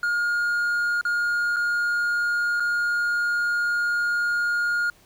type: tone with dropouts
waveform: triangle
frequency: 1423 Hz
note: F6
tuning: 32 cents sharp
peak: -19 dBFS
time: 0.03-4.9 s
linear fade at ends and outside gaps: 2 ms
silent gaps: 1.012-1.051 / 1.562-1.566 / 2.599-2.603 s
effects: pink hiss -56 dBFS RMS until 5.05 s